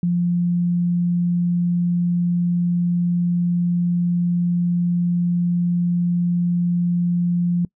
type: tone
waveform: sine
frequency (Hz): 174.61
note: F3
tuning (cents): 0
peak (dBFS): -16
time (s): 0.03-7.65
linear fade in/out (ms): 2
effects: noise-tail reverb RT60 0.1 s tail -24 dB re dry